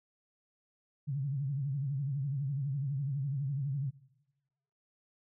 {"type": "tone with vibrato", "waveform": "sine", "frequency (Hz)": 138.59, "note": "C#3", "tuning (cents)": 0, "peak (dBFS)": -31, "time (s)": [1.07, 3.91], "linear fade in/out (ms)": 20, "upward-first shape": "triangle", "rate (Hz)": 12, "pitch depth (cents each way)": 140, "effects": ["noise-tail reverb RT60 1.0 s tail -21 dB re dry"]}